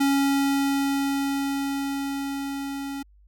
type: tone with level ramp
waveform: square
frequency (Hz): 277.2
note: C#4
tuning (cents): 0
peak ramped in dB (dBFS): -19 to -31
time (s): 0-3.03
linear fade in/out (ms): 10
effects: added 50 Hz sine -52 dBFS peak until 3.27 s